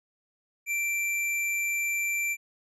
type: tone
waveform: square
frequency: 2349 Hz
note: D7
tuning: in tune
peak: -27 dBFS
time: 0.66-2.37 s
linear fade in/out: 50 ms
effects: resampled to 32000 Hz